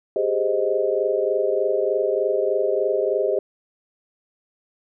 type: chord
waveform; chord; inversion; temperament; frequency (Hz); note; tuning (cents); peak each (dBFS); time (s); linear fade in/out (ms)
sine; Ab major seventh; third; equal; 392 / 415.3 / 523.3 / 622.3; G4 / Ab4 / C5 / Eb5; 0 / 0 / 0 / 0; -24; 0.16-3.39; 2
effects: none